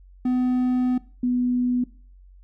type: tone pair in turn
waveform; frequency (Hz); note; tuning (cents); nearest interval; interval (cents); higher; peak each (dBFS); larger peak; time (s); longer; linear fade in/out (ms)
triangle / sine; 251.6 / 247.4; B3 / B3; +32 / +3; unison; 29; first; -17 / -19; first; 0.25-0.98 / 1.23-1.84; first; 5
effects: noise-tail reverb RT60 0.4 s tail -20 dB re dry + added 46 Hz sine -46 dBFS peak until 2.43 s